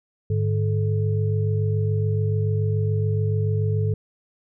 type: tone cluster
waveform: sine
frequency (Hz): 103.5 / 150.5 / 432.9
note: G#2 / D3 / A4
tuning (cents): -5 / +43 / -28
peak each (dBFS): -20 / -27 / -29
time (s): 0.3-3.94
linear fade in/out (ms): 5
effects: none